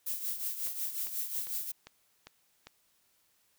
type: noise with tremolo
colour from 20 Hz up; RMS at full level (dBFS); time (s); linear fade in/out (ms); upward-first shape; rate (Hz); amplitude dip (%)
violet; -33; 0.06-1.72; 10; triangle; 5.5; 70
type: click train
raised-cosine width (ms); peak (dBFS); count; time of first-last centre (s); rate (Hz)
0.2; -29; 6; 0.67-2.67; 2.5
effects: white hiss -71 dBFS RMS until 3.58 s